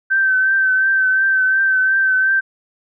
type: tone with vibrato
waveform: sine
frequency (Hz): 1545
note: G6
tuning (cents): -26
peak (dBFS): -12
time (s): 0.1-2.41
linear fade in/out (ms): 20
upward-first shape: triangle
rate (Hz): 2.8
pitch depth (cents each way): 35
effects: none